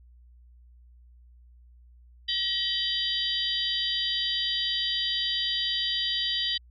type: tone cluster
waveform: sine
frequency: 1910 / 3063 / 3436 / 3814 / 4737 Hz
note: A#6 / G7 / A7 / A#7 / D8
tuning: +42 / -41 / -42 / +39 / +14 cents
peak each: -36 / -29 / -35 / -31 / -33 dBFS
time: 2.28-6.58 s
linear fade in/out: 10 ms
effects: added 60 Hz sine -51 dBFS peak until 6.7 s